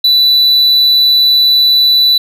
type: tone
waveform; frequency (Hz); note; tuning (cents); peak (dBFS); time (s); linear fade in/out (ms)
triangle; 3972; B7; +9; -4; 0.04-2.18; 5
effects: none